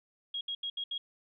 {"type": "tone bursts at uneven times", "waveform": "sine", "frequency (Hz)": 3285, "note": "G#7", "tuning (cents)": -20, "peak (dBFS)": -33, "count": 5, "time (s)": [[0.34, 0.41], [0.48, 0.55], [0.63, 0.7], [0.77, 0.84], [0.91, 0.98]], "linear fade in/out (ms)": 5, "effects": []}